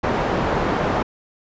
white low-pass noise, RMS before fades -21 dBFS, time 0.03-1.03 s, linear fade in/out 10 ms, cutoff 890 Hz, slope 12 dB/octave, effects resampled to 16000 Hz

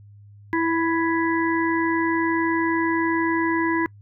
harmonic tone with a mistuned harmonic, 329.6 Hz, E4, in tune, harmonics 1 / 3 / 5 / 6, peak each -21 / -26 / -28 / -29 dBFS, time 0.53-3.86 s, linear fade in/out 0 ms, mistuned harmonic 5, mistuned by +23 cents, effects noise-tail reverb RT60 0.1 s tail -25 dB re dry + added 102 Hz sine -44 dBFS peak until 4.01 s

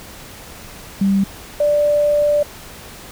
sine tone pair in turn, 196 / 588.5 Hz, G3 / D5, 0 / +3 cents, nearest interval octave + perfect fifth, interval 1903 cents, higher second, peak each -12 dBFS, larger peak neither, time 1.01-1.24 / 1.6-2.43 s, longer second, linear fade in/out 5 ms, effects pink hiss -37 dBFS RMS until 3.11 s

